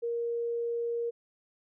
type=tone; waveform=sine; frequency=469.2 Hz; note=A#4; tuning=11 cents sharp; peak=-29 dBFS; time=0.02-1.11 s; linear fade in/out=20 ms; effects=none